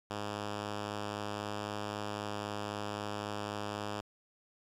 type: tone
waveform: 5% pulse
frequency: 103.83 Hz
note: G#2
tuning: in tune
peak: -25 dBFS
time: 0.1-4.01 s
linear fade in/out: 5 ms
effects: low-pass 7000 Hz 12 dB/octave + 10-bit